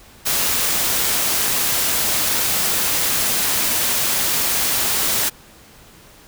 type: noise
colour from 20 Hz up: white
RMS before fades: -19 dBFS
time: 0.25-5.3 s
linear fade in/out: 20 ms
effects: pink hiss -46 dBFS RMS until 6.27 s